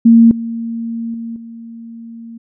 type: tone with level steps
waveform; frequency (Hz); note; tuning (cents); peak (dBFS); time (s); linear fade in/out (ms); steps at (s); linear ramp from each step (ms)
sine; 230; A#3; -23; -3 / -19 / -22 / -29; 0.05-2.38; 10; 0.31 / 1.14 / 1.36; 2
effects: none